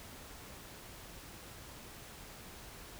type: silence
effects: pink hiss -51 dBFS RMS until 2.99 s